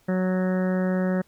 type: harmonic tone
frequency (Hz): 185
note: F#3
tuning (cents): 0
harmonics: 1 / 2 / 3 / 4 / 5 / 6 / 7 / 8 / 9 / 10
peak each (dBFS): -22 / -31 / -29 / -41 / -43 / -47 / -42 / -42 / -41 / -41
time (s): 0.08-1.22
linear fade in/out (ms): 10
effects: pink hiss -62 dBFS RMS until 1.27 s